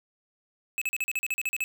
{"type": "tone bursts", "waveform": "square", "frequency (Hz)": 2593, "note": "E7", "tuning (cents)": -29, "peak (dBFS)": -27, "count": 12, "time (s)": [0.78, 1.64], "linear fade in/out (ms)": 0, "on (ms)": 35, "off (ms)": 40, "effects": []}